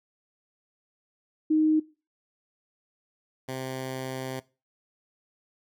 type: tone pair in turn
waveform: sine / 10% pulse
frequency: 311.1 / 130.8 Hz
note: D#4 / C3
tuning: 0 / 0 cents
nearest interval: octave + minor third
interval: 1500 cents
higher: first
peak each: -19 / -24 dBFS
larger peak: first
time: 1.5-1.8 / 3.48-4.4 s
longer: second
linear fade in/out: 10 ms
effects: noise-tail reverb RT60 0.3 s tail -20 dB re dry